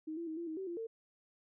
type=tone with pitch steps; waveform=sine; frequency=313.5 / 337.5 / 316.8 / 340.4 / 316.5 / 382.6 / 343.6 / 452 Hz; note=D#4 / E4 / D#4 / F4 / D#4 / G4 / F4 / A4; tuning=+13 / +41 / +31 / -44 / +30 / -42 / -28 / +47 cents; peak=-38 dBFS; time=0.07-0.87 s; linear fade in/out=10 ms; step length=100 ms; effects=none